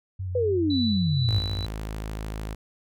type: tone with vibrato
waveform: sine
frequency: 92.5 Hz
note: F#2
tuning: in tune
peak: -28 dBFS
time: 0.19-1.66 s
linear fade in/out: 10 ms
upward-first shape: sine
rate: 6.3 Hz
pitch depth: 44 cents each way
type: exponential sweep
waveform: sine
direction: down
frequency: 512 to 98 Hz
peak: -21 dBFS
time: 0.35-1.39 s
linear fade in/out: 5 ms
type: tone with tremolo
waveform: sine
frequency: 3963 Hz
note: B7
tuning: 5 cents sharp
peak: -28 dBFS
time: 0.7-1.66 s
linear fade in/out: 5 ms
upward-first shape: sine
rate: 2 Hz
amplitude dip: 55%
type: tone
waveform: sawtooth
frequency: 53.3 Hz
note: G#1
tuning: 46 cents sharp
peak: -27 dBFS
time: 1.28-2.55 s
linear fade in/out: 10 ms
effects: none